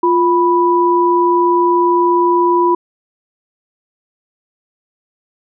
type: tone pair together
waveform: sine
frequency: 349.2 / 986.1 Hz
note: F4 / B5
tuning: 0 / -3 cents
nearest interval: octave + tritone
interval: 1797 cents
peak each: -12 dBFS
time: 0.03-2.75 s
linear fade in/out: 5 ms
effects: none